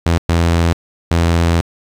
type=tone bursts at uneven times; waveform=sawtooth; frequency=84.3 Hz; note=E2; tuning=39 cents sharp; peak=-7 dBFS; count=3; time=0.06-0.18 / 0.29-0.73 / 1.11-1.61 s; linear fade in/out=0 ms; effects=low-pass 8000 Hz 12 dB/octave + 7-bit